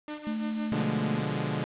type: tone with tremolo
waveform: sawtooth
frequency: 300.5 Hz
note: D4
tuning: 40 cents sharp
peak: -30 dBFS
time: 0.08-0.83 s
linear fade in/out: 0 ms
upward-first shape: sine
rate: 5.9 Hz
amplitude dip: 75%
type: tone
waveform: sine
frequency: 220 Hz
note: A3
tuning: in tune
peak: -29 dBFS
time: 0.27-1.2 s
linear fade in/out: 0 ms
type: chord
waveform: sawtooth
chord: B diminished seventh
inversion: none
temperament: equal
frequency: 123.47 / 146.83 / 174.61 / 207.7 Hz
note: B2 / D3 / F3 / Ab3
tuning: 0 / 0 / 0 / 0 cents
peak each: -31 / -28 / -32 / -30 dBFS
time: 0.72-1.64 s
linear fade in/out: 0 ms
effects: resampled to 8000 Hz + 8-bit